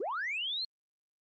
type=linear sweep; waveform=sine; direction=up; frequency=327.8 to 4307 Hz; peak=-31 dBFS; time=0-0.65 s; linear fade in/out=5 ms; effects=tanh soft clip ceiling -29 dBFS + Opus 24 kbps